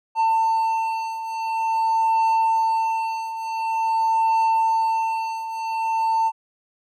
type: beating tone pair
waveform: triangle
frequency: 896 / 896.47 Hz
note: A5 / A5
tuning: +31 / +32 cents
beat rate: 0.47 Hz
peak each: -23 / -18 dBFS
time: 0.15-6.32 s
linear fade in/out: 50 ms
effects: none